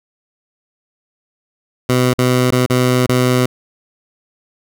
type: tone with dropouts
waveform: 15% pulse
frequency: 126 Hz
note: B2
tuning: 35 cents sharp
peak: -5 dBFS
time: 1.89-3.46 s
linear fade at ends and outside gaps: 5 ms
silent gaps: 2.137-2.185 / 2.508-2.523 / 2.662-2.699 / 3.065-3.092 s
effects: none